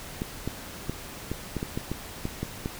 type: clicks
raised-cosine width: 3 ms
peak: -16 dBFS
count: 11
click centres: 0.219 / 0.476 / 0.896 / 1.316 / 1.567 / 1.629 / 1.775 / 1.916 / 2.254 / 2.43 / 2.659 s
effects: pink hiss -41 dBFS RMS until 2.79 s